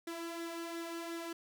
sawtooth tone with flanger, 335.3 Hz, E4, 30 cents sharp, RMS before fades -42 dBFS, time 0.07-1.33 s, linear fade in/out 5 ms, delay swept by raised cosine 0.53 to 2.33 ms, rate 2.8 Hz, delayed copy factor +0.5, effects none

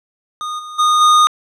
square tone with level steps, 1230 Hz, D#6, 20 cents flat, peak -22 / -29 / -11 / -8 dBFS, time 0.41-1.27 s, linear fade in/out 0 ms, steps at 0.58 / 0.78 / 1 s, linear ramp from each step 20 ms, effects low-pass 7000 Hz 12 dB/octave

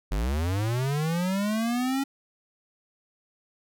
square linear sweep, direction up, 44.56 to 277.2 Hz, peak -25 dBFS, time 0.11-2.04 s, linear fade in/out 10 ms, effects none

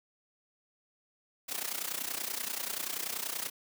white noise with amplitude modulation, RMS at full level -33 dBFS, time 1.48-3.5 s, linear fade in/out 20 ms, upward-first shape sine, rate 30.4 Hz, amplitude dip 80%, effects high-pass 200 Hz 12 dB/octave

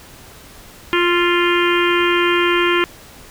harmonic tone with a mistuned harmonic, 349.8 Hz, F4, 3 cents sharp, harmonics 1 / 3 / 4 / 5 / 6 / 7 / 8 / 9, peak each -16 / -21 / -22 / -23 / -24 / -24 / -25 / -26 dBFS, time 0.93-2.84 s, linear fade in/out 0 ms, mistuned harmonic 4, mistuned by -20 cents, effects pink hiss -41 dBFS RMS until 3.3 s

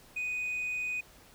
sine tone, 2489 Hz, D#7, in tune, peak -29 dBFS, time 0.16-1.01 s, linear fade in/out 10 ms, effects tanh soft clip ceiling -30 dBFS + pink hiss -57 dBFS RMS until 1.34 s

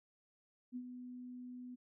sine tone with ADSR envelope, 248.7 Hz, B3, 12 cents sharp, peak -39 dBFS, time 0.72-1.76 s, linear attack 40 ms, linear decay 64 ms, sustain -7 dB, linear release 20 ms, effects none

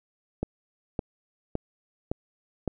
click train, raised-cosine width 2 ms, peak -14 dBFS, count 5, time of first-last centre 0.43-2.677 s, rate 1.78 Hz, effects none

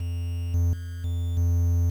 triangle tone with level steps, 86 Hz, F2, 26 cents flat, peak -24 / -17 / -29 / -22 / -17 dBFS, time 0-1.9 s, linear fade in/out 5 ms, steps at 0.54 / 0.73 / 1.04 / 1.37 s, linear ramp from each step 2 ms, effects 8-bit

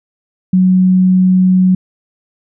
sine tone, 185 Hz, F#3, in tune, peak -6 dBFS, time 0.53-1.75 s, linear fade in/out 5 ms, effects none

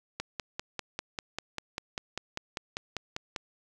click train, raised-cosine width 0.2 ms, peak -16 dBFS, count 17, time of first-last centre 0.2-3.362 s, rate 5.06 Hz, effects none

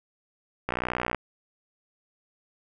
click train, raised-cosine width 0.5 ms, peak -12 dBFS, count 29, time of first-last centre 0.69-1.147 s, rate 61.3 Hz, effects none

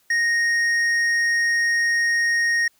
sine tone with hard clipping, 1863 Hz, A#6, 2 cents flat, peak -19 dBFS, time 0.1-2.68 s, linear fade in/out 5 ms, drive 7 dB, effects white hiss -62 dBFS RMS until 2.79 s

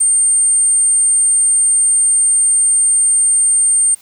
sine tone, 8740 Hz, C#9, 26 cents flat, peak -9 dBFS, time 0-3.95 s, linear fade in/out 10 ms, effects white hiss -46 dBFS RMS until 4.01 s

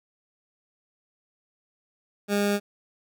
20% pulse tone, 203.6 Hz, G#3, 34 cents flat, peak -17 dBFS, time 2.28-2.6 s, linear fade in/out 50 ms, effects none

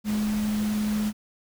sine tone in noise, 211.7 Hz, G#3, 33 cents sharp, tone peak -23 dBFS, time 0.04-1.13 s, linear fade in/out 50 ms, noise pink, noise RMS -37 dBFS, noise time 0.04-1.13 s, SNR +11 dB, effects none

